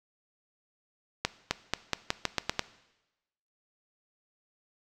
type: accelerating click train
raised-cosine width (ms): 0.2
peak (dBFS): -8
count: 9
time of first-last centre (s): 1.25-2.594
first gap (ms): 260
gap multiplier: 0.87
effects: noise-tail reverb RT60 1.0 s tail -17 dB re dry